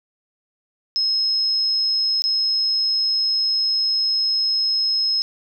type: tone with dropouts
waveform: sine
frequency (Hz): 5160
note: E8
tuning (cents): -38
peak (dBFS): -17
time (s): 0.96-5.22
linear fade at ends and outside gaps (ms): 0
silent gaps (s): 2.22-2.24
effects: none